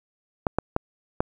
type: clicks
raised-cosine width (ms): 1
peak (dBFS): -7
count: 4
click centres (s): 0.468 / 0.586 / 0.764 / 1.205
effects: 8-bit